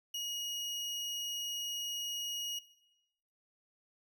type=tone; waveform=30% pulse; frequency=2885 Hz; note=F#7; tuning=44 cents flat; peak=-33 dBFS; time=0.14-2.59 s; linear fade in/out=5 ms; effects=noise-tail reverb RT60 0.9 s tail -18 dB re dry